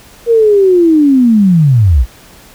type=linear sweep; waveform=sine; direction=down; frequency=474.8 to 50.8 Hz; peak=-4 dBFS; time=0.26-2.06 s; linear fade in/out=50 ms; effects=pink hiss -39 dBFS RMS until 2.54 s